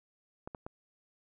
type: clicks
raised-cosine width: 1 ms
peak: -27 dBFS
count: 3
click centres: 0.475 / 0.548 / 0.665 s
effects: none